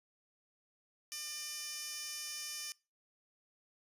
15% pulse tone with high-pass filter, 599 Hz, D5, 34 cents sharp, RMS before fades -43 dBFS, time 1.12-2.72 s, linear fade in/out 0 ms, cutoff 4400 Hz, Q 1.4, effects noise-tail reverb RT60 0.3 s tail -23 dB re dry + resampled to 32000 Hz

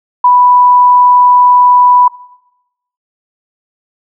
sine tone, 987.8 Hz, B5, in tune, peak -3 dBFS, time 0.24-2.08 s, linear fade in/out 5 ms, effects noise-tail reverb RT60 0.9 s tail -20 dB re dry

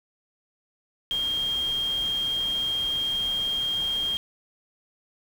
sine tone in noise, 3217 Hz, G7, 44 cents sharp, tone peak -24 dBFS, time 1.11-4.17 s, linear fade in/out 0 ms, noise pink, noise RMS -41 dBFS, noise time 1.11-4.17 s, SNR +14 dB, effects none

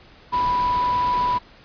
sine tone in noise, 987.8 Hz, B5, in tune, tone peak -18 dBFS, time 0.32-1.39 s, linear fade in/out 20 ms, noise pink, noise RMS -32 dBFS, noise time 0.32-1.39 s, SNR +11 dB, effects pink hiss -49 dBFS RMS until 1.64 s + resampled to 11025 Hz

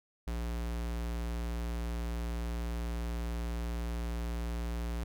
square tone, 58.27 Hz, A#1, in tune, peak -34 dBFS, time 0.27-5.04 s, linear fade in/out 5 ms, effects none

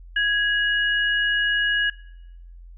sine tone pair together, 1661.2 / 2894 Hz, G#6 / F#7, 0 / -39 cents, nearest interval minor seventh, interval 961 cents, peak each -19 / -25 dBFS, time 0.16-1.9 s, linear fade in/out 5 ms, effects noise-tail reverb RT60 0.9 s tail -22 dB re dry + added 43 Hz sine -40 dBFS peak until 2.77 s

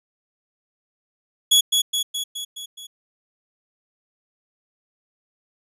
sawtooth tone with echo, 3367 Hz, G#7, 23 cents sharp, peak -9 dBFS, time 1.51-1.61 s, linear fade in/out 10 ms, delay 210 ms, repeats 6, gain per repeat -4 dB, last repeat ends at 2.87 s, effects resampled to 32000 Hz

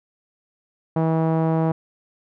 sawtooth tone with low-pass filter, 161.5 Hz, E3, 35 cents flat, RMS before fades -20 dBFS, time 0.96-1.72 s, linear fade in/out 5 ms, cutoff 830 Hz, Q 1.5, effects none

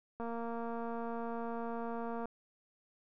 click train, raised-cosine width 1 ms, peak -28 dBFS, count 478, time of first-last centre 0.2-2.256 s, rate 232 Hz, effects none

